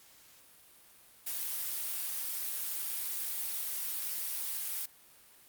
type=noise; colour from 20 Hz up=blue; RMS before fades=-36 dBFS; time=1.26-4.86 s; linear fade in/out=10 ms; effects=white hiss -59 dBFS RMS until 5.48 s + Opus 48 kbps